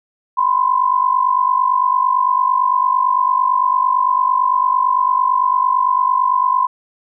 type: tone pair together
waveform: sine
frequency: 997.6 / 1046.5 Hz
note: B5 / C6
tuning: +17 / 0 cents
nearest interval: minor second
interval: 83 cents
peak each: -15 dBFS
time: 0.37-6.67 s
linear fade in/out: 10 ms
effects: none